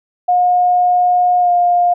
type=tone with pitch glide; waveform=sine; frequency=718 to 706.1 Hz; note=F5 to F5; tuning=+48 to +19 cents; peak=-9 dBFS; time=0.28-1.94 s; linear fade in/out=10 ms; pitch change=-29 cents; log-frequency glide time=1.4-1.5 s; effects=none